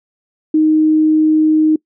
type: tone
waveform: sine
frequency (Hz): 311.1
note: D#4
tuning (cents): 0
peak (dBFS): -8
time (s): 0.54-1.76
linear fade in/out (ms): 5
effects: noise-tail reverb RT60 0.1 s tail -24 dB re dry

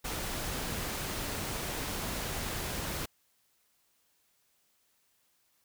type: noise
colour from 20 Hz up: pink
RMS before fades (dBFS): -36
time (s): 0.04-3.06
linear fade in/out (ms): 10
effects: white hiss -72 dBFS RMS until 5.64 s

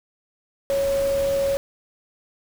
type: tone in noise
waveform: sine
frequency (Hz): 553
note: C#5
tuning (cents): -4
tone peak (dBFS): -19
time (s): 0.7-1.57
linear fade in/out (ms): 0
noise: pink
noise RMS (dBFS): -34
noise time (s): 0.7-1.57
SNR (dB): +12
effects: none

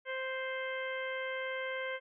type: harmonic tone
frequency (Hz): 523.3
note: C5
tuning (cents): 0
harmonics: 1 / 2 / 3 / 4 / 5 / 6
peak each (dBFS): -38 / -45 / -41 / -41 / -52 / -49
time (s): 0.05-2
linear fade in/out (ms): 50
effects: none

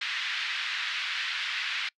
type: band-pass noise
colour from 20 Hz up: pink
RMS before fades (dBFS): -32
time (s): 0.01-1.89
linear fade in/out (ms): 5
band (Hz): 1600 to 3900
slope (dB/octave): 24
effects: noise-tail reverb RT60 0.1 s tail -25 dB re dry

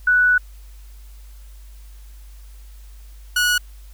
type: tone pair in turn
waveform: sine / sawtooth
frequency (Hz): 1480 / 1463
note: F#6 / F#6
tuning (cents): 0 / -20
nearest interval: unison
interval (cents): 20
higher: first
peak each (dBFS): -12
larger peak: neither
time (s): 0.07-0.38 / 3.36-3.58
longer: first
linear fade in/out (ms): 5
effects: added 50 Hz sine -38 dBFS peak until 3.93 s + white hiss -54 dBFS RMS until 3.93 s

